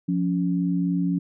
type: tone pair together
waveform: sine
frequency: 176.51 / 280.2 Hz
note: F3 / C#4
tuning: +19 / +19 cents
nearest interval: minor sixth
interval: 800 cents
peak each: -22 / -25 dBFS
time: 0.08-1.19 s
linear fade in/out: 10 ms
effects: none